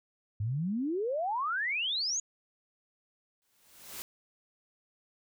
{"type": "exponential sweep", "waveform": "sine", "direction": "up", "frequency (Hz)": [98, 6880], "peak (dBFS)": -29, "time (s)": [0.4, 2.2], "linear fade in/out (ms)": 5}
{"type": "noise with exponential growth", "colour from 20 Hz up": "white", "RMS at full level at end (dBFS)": -39, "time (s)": [3.42, 4.02], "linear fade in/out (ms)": 0, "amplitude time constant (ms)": 130}
{"effects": []}